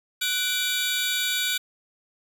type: tone cluster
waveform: sawtooth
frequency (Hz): 1487 / 2342 / 3456 / 3790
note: F#6 / D7 / A7 / A#7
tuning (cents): +8 / -5 / -32 / +28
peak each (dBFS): -26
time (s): 0.21-1.58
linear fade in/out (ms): 10
effects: none